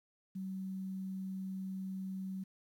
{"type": "tone with quantisation", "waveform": "sine", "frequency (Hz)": 190, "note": "F#3", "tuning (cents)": 46, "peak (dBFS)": -38, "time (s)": [0.35, 2.44], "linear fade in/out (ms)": 10, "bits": 11, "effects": []}